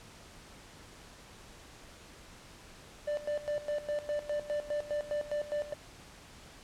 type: tone with tremolo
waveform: triangle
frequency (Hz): 591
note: D5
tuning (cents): +11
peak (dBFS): -28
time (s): 3.07-5.74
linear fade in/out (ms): 10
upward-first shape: square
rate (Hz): 4.9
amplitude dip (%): 80
effects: pink hiss -53 dBFS RMS until 6.63 s + low-pass 9000 Hz 12 dB/octave